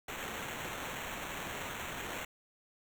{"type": "noise with sample-and-hold", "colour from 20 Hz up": "violet", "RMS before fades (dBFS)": -41, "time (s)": [0.08, 2.25], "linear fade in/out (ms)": 5, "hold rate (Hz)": 4900, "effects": []}